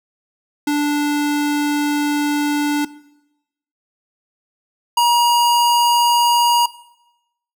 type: tone pair in turn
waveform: square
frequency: 293 / 952.5 Hz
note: D4 / A#5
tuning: -4 / +37 cents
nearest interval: octave + minor sixth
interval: 2041 cents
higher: second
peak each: -16 / -12 dBFS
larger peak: second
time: 0.67-2.85 / 4.97-6.66 s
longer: first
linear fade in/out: 5 ms
effects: noise-tail reverb RT60 0.9 s tail -19 dB re dry